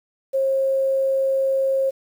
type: tone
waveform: sine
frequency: 537 Hz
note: C5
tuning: 45 cents sharp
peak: -17 dBFS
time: 0.33-1.91 s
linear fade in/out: 20 ms
effects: 8-bit